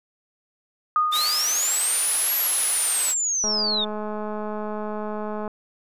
sine tone with exponential decay, 1232 Hz, D#6, 17 cents flat, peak -15 dBFS, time 0.96-1.84 s, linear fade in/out 1 ms, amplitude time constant 190 ms
white high-pass noise, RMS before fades -27 dBFS, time 1.11-3.15 s, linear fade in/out 50 ms, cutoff 540 Hz, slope 12 dB/octave
sine linear two-way sweep, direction up then down, 3520 to 11840 to 3520 Hz, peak -21 dBFS, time 1.12-3.85 s, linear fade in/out 10 ms, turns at 2.37 s
click train, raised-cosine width 1 ms, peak -18 dBFS, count 433, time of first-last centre 3.44-5.478 s, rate 212 Hz
effects resampled to 32000 Hz

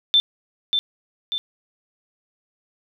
sine tone with echo, 3549 Hz, A7, 14 cents sharp, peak -12 dBFS, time 0.14-0.2 s, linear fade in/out 0 ms, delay 590 ms, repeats 2, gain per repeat -5 dB, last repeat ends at 1.38 s, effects none

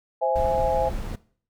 sine chord, C augmented, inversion none, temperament equal, 523.3 / 659.3 / 830.6 Hz, C5 / E5 / G#5, 0 / 0 / 0 cents, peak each -24 dBFS, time 0.21-0.9 s, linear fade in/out 20 ms
brown noise, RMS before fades -30 dBFS, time 0.35-1.16 s, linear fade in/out 10 ms
effects noise-tail reverb RT60 0.5 s tail -19 dB re dry

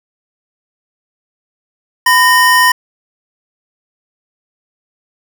square tone pair together, 1001.4 / 1845 Hz, B5 / A#6, +24 / -18 cents, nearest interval major seventh, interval 1058 cents, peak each -10 dBFS, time 2.06-2.72 s, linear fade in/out 5 ms, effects none

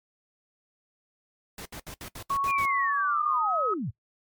pink noise bursts, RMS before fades -40 dBFS, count 8, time 1.58-2.656 s, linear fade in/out 2 ms, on 75 ms, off 68 ms
sine tone with pitch glide, 1108.7 to 1273.6 Hz, C#6 to D#6, 0 to +40 cents, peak -24 dBFS, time 2.3-3.74 s, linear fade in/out 5 ms, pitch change +240 cents, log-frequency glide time 2.84-3.51 s
sine linear sweep, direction down, 2489 to 80.9 Hz, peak -28 dBFS, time 2.47-3.91 s, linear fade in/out 20 ms
effects noise-tail reverb RT60 0.1 s tail -19 dB re dry + MP3 96 kbps

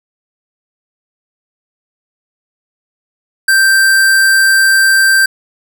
square tone, 1568 Hz, G6, in tune, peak -7 dBFS, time 3.48-5.26 s, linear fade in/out 5 ms, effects none

